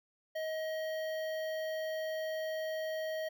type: tone with notch filter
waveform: square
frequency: 632 Hz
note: D#5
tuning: 27 cents sharp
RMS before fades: -37 dBFS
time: 0.35-3.29 s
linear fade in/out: 10 ms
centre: 8400 Hz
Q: 0.51
effects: none